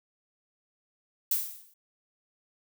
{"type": "noise with exponential decay", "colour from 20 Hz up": "violet", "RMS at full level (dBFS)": -24, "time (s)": [1.31, 1.74], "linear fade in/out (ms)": 5, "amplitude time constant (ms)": 93, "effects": []}